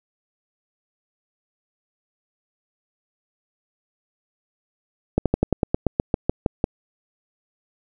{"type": "slowing click train", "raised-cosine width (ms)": 2, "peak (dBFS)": -4, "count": 13, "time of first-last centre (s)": [5.18, 6.641], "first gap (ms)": 77, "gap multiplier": 1.08, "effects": []}